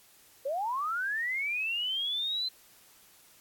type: linear sweep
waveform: sine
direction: up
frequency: 515 to 4092 Hz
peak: -29 dBFS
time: 0.45-2.49 s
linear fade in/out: 10 ms
effects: white hiss -59 dBFS RMS until 3.4 s + AAC 64 kbps